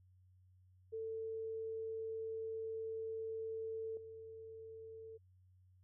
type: tone with level steps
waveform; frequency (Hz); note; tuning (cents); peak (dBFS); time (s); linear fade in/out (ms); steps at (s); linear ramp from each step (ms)
sine; 445.4; A4; +21; -40 / -49; 0.92-5.18; 20; 3.97; 2
effects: added 92 Hz sine -64 dBFS peak until 5.83 s